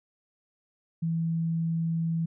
sine tone, 164.7 Hz, E3, 1 cent flat, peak -25 dBFS, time 1.02-2.26 s, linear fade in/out 10 ms, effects none

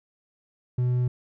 sine tone with hard clipping, 124.2 Hz, B2, 10 cents sharp, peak -22 dBFS, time 0.78-1.08 s, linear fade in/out 5 ms, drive 3 dB, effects none

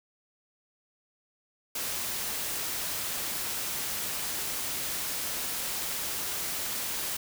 white noise, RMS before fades -33 dBFS, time 1.75-7.17 s, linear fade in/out 5 ms, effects none

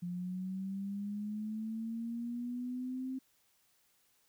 sine linear sweep, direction up, 174.61 to 263 Hz, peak -36 dBFS, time 0.02-3.19 s, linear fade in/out 10 ms, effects white hiss -72 dBFS RMS until 4.28 s

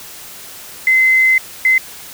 sine tone bursts at uneven times, 2056 Hz, C7, 31 cents flat, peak -8 dBFS, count 2, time 0.87-1.38 / 1.65-1.78 s, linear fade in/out 2 ms, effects white hiss -34 dBFS RMS until 2.13 s

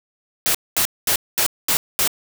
white noise bursts, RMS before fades -18 dBFS, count 6, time 0.46-2.076 s, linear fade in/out 0 ms, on 86 ms, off 220 ms, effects none

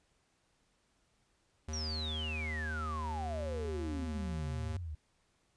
square tone, 77.78 Hz, D#2, in tune, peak -38 dBFS, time 1.68-4.77 s, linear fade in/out 5 ms
sine exponential sweep, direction down, 5880 to 73 Hz, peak -38 dBFS, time 1.73-4.95 s, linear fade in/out 5 ms
effects pink hiss -74 dBFS RMS until 5.56 s + resampled to 22050 Hz

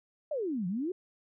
sine exponential two-way sweep, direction down then up, 636 to 170.2 to 389.2 Hz, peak -30 dBFS, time 0.31-0.92 s, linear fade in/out 5 ms, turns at 0.67 s, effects none

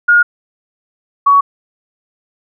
sine tone pair in turn, 1429 / 1124.2 Hz, F6 / C#6, +39 / +24 cents, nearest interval major third, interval 415 cents, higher first, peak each -5 dBFS, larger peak neither, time 0.08-0.23 / 1.26-1.41 s, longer neither, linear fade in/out 10 ms, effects none

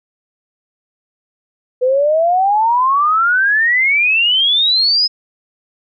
sine exponential sweep, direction up, 493.9 to 5130 Hz, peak -10 dBFS, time 1.81-5.08 s, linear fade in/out 20 ms, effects none

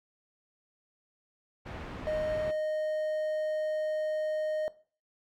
pink low-pass noise, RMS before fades -41 dBFS, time 1.65-2.52 s, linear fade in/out 20 ms, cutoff 2100 Hz, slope 12 dB/octave
triangle tone, 618 Hz, D#5, 12 cents flat, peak -26 dBFS, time 2.07-4.68 s, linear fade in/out 0 ms
effects noise-tail reverb RT60 0.4 s tail -18 dB re dry

